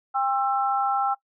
harmonic tone, 266.4 Hz, C4, 31 cents sharp, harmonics 3 / 4 / 5, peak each -23 / -33 / -25 dBFS, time 0.14-1.15 s, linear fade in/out 20 ms, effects noise-tail reverb RT60 0.1 s tail -20 dB re dry

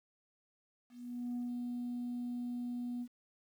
sine tone with ADSR envelope, 243.4 Hz, B3, 25 cents flat, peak -33 dBFS, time 0.89-3.08 s, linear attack 470 ms, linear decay 130 ms, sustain -2 dB, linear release 66 ms, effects tanh soft clip ceiling -34 dBFS + 11-bit

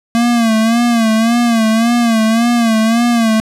square tone with vibrato, 229.3 Hz, A#3, 28 cents flat, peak -10 dBFS, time 0.15-3.4 s, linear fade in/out 0 ms, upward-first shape sine, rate 1.8 Hz, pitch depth 77 cents each way, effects low-pass 11000 Hz 12 dB/octave

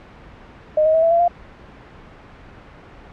sine tone with pitch steps, 615 / 630.5 / 646.3 / 662.6 / 679.2 / 696.3 Hz, D#5 / D#5 / E5 / E5 / F5 / F5, -20 / +23 / -34 / +9 / -48 / -5 cents, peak -12 dBFS, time 0.77-1.28 s, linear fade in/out 5 ms, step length 85 ms, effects pink hiss -42 dBFS RMS until 3.12 s + low-pass 2000 Hz 12 dB/octave

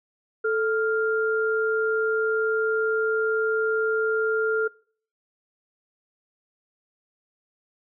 sine tone pair together, 440 / 1398.9 Hz, A4 / F6, 0 / +2 cents, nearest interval octave + minor sixth, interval 2002 cents, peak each -22 / -26 dBFS, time 0.44-4.68 s, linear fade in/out 10 ms, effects noise-tail reverb RT60 0.5 s tail -23 dB re dry

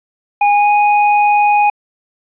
square tone with pitch glide, 820 to 828.6 Hz, G#5 to G#5, -22 to -4 cents, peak -9 dBFS, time 0.41-1.7 s, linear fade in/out 5 ms, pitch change +18 cents, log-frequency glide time 0.52-0.7 s, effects resampled to 8000 Hz + 8-bit

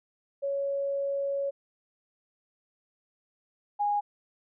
sine tone pair in turn, 557 / 823.2 Hz, C#5 / G#5, +8 / -16 cents, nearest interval perfect fifth, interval 676 cents, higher second, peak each -27 / -24 dBFS, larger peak second, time 0.42-1.51 / 3.79-4.01 s, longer first, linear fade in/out 20 ms, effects none

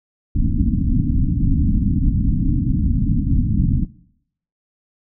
pink low-pass noise, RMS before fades -17 dBFS, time 0.35-3.85 s, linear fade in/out 5 ms, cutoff 290 Hz, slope 96 dB/octave, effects noise-tail reverb RT60 0.7 s tail -19 dB re dry

